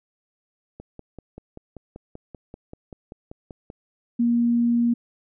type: click train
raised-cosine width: 2 ms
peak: -25 dBFS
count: 16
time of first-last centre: 0.8-3.701 s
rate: 5.17 Hz
type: tone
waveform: sine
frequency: 236.6 Hz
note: A#3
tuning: 26 cents sharp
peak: -17 dBFS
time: 4.19-4.94 s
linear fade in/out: 10 ms
effects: none